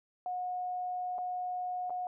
sine tone with dropouts, 726 Hz, F#5, 33 cents flat, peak -33 dBFS, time 0.26-2.07 s, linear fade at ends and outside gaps 1 ms, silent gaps 1.182-1.186 / 1.897-1.904 s, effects none

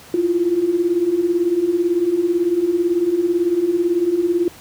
sine beating tone pair, 332.6 / 350.6 Hz, E4 / F4, +16 / +7 cents, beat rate 18 Hz, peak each -21 / -16 dBFS, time 0.14-4.48 s, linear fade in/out 2 ms, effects pink hiss -42 dBFS RMS until 4.6 s + high-pass 80 Hz 12 dB/octave

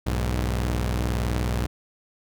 sawtooth tone pair together, 61.74 / 103.92 Hz, B1 / G#2, 0 / +2 cents, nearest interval major sixth, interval 902 cents, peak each -20 / -25 dBFS, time 0.06-1.67 s, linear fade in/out 10 ms, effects none

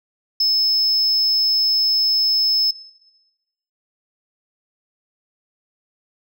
sine tone, 5220 Hz, E8, 18 cents flat, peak -12 dBFS, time 0.4-2.71 s, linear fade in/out 5 ms, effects noise-tail reverb RT60 1.0 s tail -18 dB re dry + tanh soft clip ceiling -13 dBFS

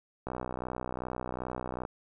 click train, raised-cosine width 1 ms, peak -21 dBFS, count 100, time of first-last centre 0.27-1.851 s, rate 62.6 Hz, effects none

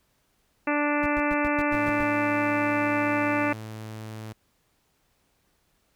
harmonic tone, 293.5 Hz, D4, 1 cent flat, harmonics 1 / 2 / 3 / 4 / 5 / 6 / 7 / 8 / 9, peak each -26 / -29 / -31 / -32 / -33 / -34 / -34 / -35 / -36 dBFS, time 0.67-3.53 s, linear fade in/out 5 ms
brown noise bursts, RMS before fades -34 dBFS, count 8, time 1.03-2.032 s, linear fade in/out 0 ms, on 29 ms, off 110 ms
sawtooth tone, 109.4 Hz, A2, 9 cents flat, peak -32 dBFS, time 1.71-4.33 s, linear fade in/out 10 ms
effects pink hiss -69 dBFS RMS until 5.95 s

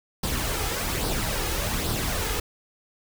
pink noise with flanger, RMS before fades -27 dBFS, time 0.23-2.4 s, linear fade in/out 5 ms, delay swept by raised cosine 0.21 to 2.41 ms, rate 1.2 Hz, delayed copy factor +0.5, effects none

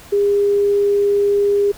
sine tone, 405.2 Hz, G#4, 43 cents flat, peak -12 dBFS, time 0.12-1.72 s, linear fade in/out 10 ms, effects pink hiss -41 dBFS RMS until 1.77 s

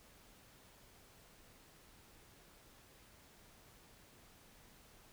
silence, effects pink hiss -63 dBFS RMS until 5.12 s

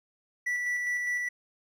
triangle tone with tremolo, 1960 Hz, B6, 14 cents flat, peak -25 dBFS, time 0.46-1.29 s, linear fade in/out 10 ms, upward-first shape square, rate 4.9 Hz, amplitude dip 25%, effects none

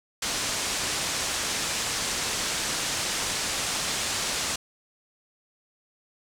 white low-pass noise, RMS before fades -29 dBFS, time 0.22-4.56 s, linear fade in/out 5 ms, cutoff 8300 Hz, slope 24 dB/octave, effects none

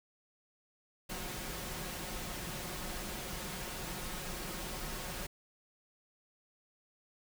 pink noise with comb filter, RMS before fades -41 dBFS, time 1.09-5.27 s, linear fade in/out 10 ms, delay 5.5 ms, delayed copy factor +0.5, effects none

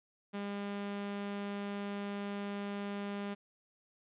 sawtooth tone, 201.9 Hz, G#3, 49 cents flat, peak -33 dBFS, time 0.33-3.35 s, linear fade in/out 20 ms, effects resampled to 8000 Hz + 12-bit

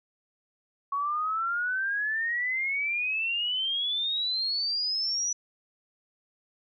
sine exponential sweep, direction up, 1108.7 to 5930 Hz, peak -26 dBFS, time 0.92-5.33 s, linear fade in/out 5 ms, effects none

